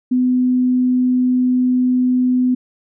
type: tone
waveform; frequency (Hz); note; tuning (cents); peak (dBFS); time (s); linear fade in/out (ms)
sine; 251.8; B3; +34; -12; 0.11-2.55; 10
effects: none